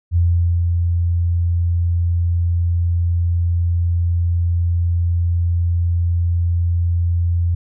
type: tone with ADSR envelope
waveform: sine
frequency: 86 Hz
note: F2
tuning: 26 cents flat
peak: -11 dBFS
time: 0.11-7.55 s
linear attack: 50 ms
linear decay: 460 ms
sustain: -3 dB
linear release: 7 ms
effects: none